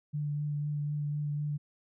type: tone with vibrato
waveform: sine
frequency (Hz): 147.4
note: D3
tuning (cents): +7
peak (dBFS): -30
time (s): 0.13-1.58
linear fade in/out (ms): 20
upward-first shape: sine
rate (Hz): 4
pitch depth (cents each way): 14
effects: none